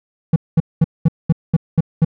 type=tone bursts; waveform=triangle; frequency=162 Hz; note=E3; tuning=30 cents flat; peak=-6 dBFS; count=8; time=0.33-2.048 s; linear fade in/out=5 ms; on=31 ms; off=210 ms; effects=none